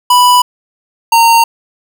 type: tone pair in turn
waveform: square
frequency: 987.8 / 920.8 Hz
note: B5 / A#5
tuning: 0 / -22 cents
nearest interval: minor second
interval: 122 cents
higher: first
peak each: -5 dBFS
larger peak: neither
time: 0.1-0.42 / 1.12-1.44 s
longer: neither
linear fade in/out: 5 ms
effects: none